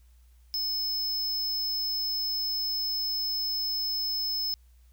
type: tone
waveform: square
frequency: 5210 Hz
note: E8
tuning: 21 cents flat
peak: -28 dBFS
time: 0.54-4.54 s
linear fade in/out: 0 ms
effects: added 60 Hz sine -54 dBFS peak until 4.92 s + white hiss -70 dBFS RMS until 4.92 s